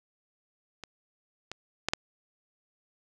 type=clicks; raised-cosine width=0.2 ms; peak=-23 / -20 / -10 / -8 dBFS; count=4; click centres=0.837 / 1.516 / 1.886 / 1.935 s; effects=none